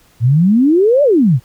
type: exponential two-way sweep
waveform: sine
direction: up then down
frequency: 110 to 603 to 110 Hz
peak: -7 dBFS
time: 0.2-1.4 s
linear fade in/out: 50 ms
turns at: 1.03 s
effects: pink hiss -51 dBFS RMS until 1.44 s